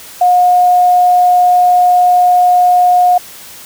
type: tone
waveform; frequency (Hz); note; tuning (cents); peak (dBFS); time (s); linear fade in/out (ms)
sine; 719; F#5; -50; -5; 0.21-3.18; 5
effects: white hiss -33 dBFS RMS until 3.65 s